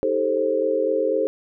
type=chord; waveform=sine; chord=A half-diminished seventh; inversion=second; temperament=just; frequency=316.8 / 396 / 440 / 528 Hz; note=Eb4 / G4 / A4 / C5; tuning=+31 / +18 / 0 / +16 cents; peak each=-28 / -26 / -23 / -22 dBFS; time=0.03-1.27 s; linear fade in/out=0 ms; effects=none